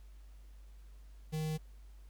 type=tone with notch filter; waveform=square; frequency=156 Hz; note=D#3; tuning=5 cents sharp; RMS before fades=-36 dBFS; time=1.32-1.58 s; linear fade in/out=20 ms; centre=1300 Hz; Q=0.92; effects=added 50 Hz sine -51 dBFS peak until 2.09 s + pink hiss -70 dBFS RMS until 2.09 s